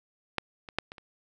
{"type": "clicks", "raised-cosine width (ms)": 0.3, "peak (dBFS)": [-11, -26, -10, -25, -30], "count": 5, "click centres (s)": [0.383, 0.688, 0.786, 0.919, 0.982], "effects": []}